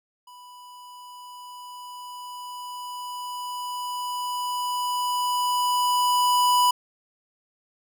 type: tone with level ramp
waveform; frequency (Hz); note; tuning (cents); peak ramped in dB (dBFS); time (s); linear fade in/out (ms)
square; 988; B5; 0; -45 to -17; 0.27-6.71; 5
effects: none